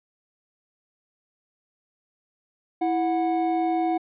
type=tone pair together; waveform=triangle; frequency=329.6 / 734.4 Hz; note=E4 / F#5; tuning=0 / -13 cents; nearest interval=octave + major second; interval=1387 cents; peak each=-22 dBFS; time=2.81-3.98 s; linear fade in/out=10 ms; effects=resampled to 8000 Hz